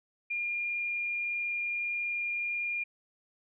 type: tone with frequency modulation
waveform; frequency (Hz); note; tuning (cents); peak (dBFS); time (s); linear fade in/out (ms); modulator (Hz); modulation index
sine; 2411; D7; +45; -30; 0.3-2.84; 10; 21.6; 0.39
effects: none